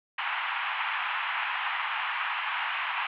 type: band-pass noise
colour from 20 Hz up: pink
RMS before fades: -31 dBFS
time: 0.18-3.07 s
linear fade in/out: 5 ms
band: 850 to 3000 Hz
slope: 48 dB/octave
effects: none